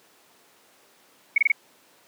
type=tone bursts; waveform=sine; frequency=2216 Hz; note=C#7; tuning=1 cent flat; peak=-14 dBFS; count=4; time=1.36-1.519 s; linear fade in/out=5 ms; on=21 ms; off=25 ms; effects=pink hiss -57 dBFS RMS until 2.07 s + high-pass 300 Hz 12 dB/octave